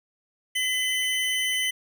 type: tone pair together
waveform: square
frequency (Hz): 2024 / 3033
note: B6 / F#7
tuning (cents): +42 / +42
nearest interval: perfect fifth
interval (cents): 700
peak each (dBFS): -27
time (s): 0.55-1.71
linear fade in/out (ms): 10
effects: none